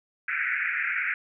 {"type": "band-pass noise", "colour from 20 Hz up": "white", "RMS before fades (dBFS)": -28, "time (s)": [0.28, 1.14], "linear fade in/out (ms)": 2, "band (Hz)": [1400, 2400], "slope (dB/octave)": 96, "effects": []}